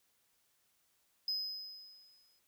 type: tone with exponential decay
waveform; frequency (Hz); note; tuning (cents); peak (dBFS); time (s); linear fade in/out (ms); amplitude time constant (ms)
triangle; 5050; D#8; +25; -30; 1.28-2.39; 2; 240
effects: tanh soft clip ceiling -26 dBFS + white hiss -75 dBFS RMS until 2.47 s